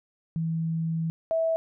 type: tone pair in turn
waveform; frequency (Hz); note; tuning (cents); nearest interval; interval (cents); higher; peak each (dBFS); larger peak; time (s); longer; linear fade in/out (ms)
sine; 163.1 / 652.4; E3 / E5; -18 / -18; 2 octaves; 2400; second; -25 / -22; second; 0.36-1.1 / 1.31-1.56; first; 0
effects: none